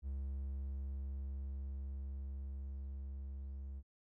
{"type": "tone with level ramp", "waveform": "triangle", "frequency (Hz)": 68, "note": "C#2", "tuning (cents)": -33, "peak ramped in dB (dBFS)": [-36, -41], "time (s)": [0.02, 3.83], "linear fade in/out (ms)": 50, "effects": []}